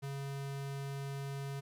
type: tone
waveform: square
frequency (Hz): 138.59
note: C#3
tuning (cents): 0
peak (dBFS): -39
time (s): 0.02-1.61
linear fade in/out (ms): 20
effects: resampled to 32000 Hz + 12-bit